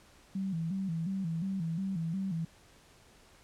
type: tone with vibrato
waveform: sine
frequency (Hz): 177.7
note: F3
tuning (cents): +30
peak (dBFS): -31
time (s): 0.35-2.45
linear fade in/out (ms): 5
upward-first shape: square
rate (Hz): 2.8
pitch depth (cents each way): 140
effects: pink hiss -60 dBFS RMS until 3.43 s + low-pass 10000 Hz 12 dB/octave